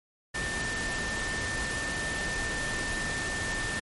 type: tone in noise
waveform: sine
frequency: 1792 Hz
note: A6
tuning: 31 cents sharp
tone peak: -32 dBFS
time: 0.34-3.8 s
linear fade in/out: 10 ms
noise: pink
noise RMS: -34 dBFS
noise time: 0.34-3.8 s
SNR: -1 dB
effects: MP3 48 kbps